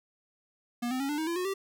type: tone with pitch steps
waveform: square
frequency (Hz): 239.8 / 257 / 275.5 / 295.2 / 316.4 / 339.1 / 363.5 / 389.6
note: A#3 / C4 / C#4 / D4 / D#4 / E4 / F#4 / G4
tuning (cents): +49 / -31 / -11 / +9 / +29 / +49 / -31 / -11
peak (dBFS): -30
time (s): 0.82-1.54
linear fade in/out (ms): 10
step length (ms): 90
effects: none